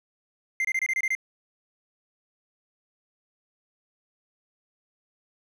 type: tone bursts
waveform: triangle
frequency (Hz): 2090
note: C7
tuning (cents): -2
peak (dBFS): -21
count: 8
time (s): 0.6-1.151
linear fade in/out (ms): 2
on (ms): 47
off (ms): 25
effects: none